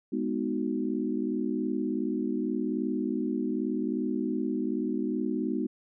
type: chord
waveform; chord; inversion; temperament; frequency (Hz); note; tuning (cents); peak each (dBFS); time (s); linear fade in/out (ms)
sine; G# minor seventh; none; equal with one note detuned; 207.7 / 248.5 / 311.1 / 370; G#3 / B3 / D#4 / F#4; 0 / +11 / 0 / 0; -33 / -31 / -32 / -35; 0.12-5.67; 10
effects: none